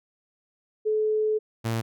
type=tone pair in turn; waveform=sine / sawtooth; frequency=430.6 / 113.76 Hz; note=A4 / A#2; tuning=-37 / -42 cents; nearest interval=octave + major seventh; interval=2305 cents; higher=first; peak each=-21 dBFS; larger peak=neither; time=0.85-1.39 / 1.64-1.82 s; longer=first; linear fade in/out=20 ms; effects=none